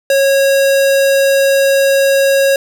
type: tone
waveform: square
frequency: 548 Hz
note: C#5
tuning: 20 cents flat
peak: -9 dBFS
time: 0.1-2.56 s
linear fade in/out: 2 ms
effects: none